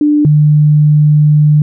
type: tone pair in turn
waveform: sine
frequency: 296.9 / 150 Hz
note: D4 / D3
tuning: +19 / +37 cents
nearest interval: octave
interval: 1182 cents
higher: first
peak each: -6 / -4 dBFS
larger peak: second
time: 0.01-0.25 / 0.25-1.62 s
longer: second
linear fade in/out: 2 ms
effects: none